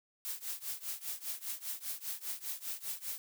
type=noise with tremolo; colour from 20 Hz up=blue; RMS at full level=-37 dBFS; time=0.25-3.18 s; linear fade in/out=0 ms; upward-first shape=triangle; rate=5 Hz; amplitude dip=95%; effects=none